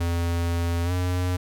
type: tone with pitch glide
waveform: square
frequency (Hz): 85.3 to 90.16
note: F2 to F#2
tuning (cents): -40 to -44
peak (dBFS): -23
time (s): 0-1.37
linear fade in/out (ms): 10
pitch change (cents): +96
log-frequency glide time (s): 0.84-0.92
effects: none